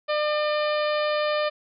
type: harmonic tone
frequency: 601 Hz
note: D5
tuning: 40 cents sharp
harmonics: 1 / 2 / 3 / 4 / 5 / 6 / 7 / 8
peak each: -23 / -29 / -33 / -35 / -37 / -39 / -40 / -41 dBFS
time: 0.08-1.5 s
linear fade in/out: 20 ms
effects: none